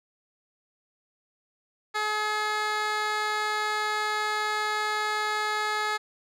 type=tone with band-pass filter; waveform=15% pulse; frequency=425.1 Hz; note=G#4; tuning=40 cents sharp; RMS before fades=-28 dBFS; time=1.94-5.98 s; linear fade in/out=20 ms; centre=2200 Hz; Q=0.66; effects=none